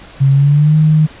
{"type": "tone with pitch glide", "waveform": "sine", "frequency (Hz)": [136.4, 154.88], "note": ["C#3", "D#3"], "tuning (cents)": [-28, -8], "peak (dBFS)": -6, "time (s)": [0.2, 1.07], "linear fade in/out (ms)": 20, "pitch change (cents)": 220, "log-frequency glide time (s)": [0.31, 0.76], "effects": ["pink hiss -37 dBFS RMS until 1.2 s", "resampled to 8000 Hz"]}